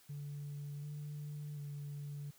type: tone with pitch steps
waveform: sine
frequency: 144.3 / 147.6 / 144.2 Hz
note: D3 / D3 / D3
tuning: -30 / +9 / -31 cents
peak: -40 dBFS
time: 0.09-2.31 s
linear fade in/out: 10 ms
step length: 740 ms
effects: tanh soft clip ceiling -39 dBFS + white hiss -65 dBFS RMS until 2.38 s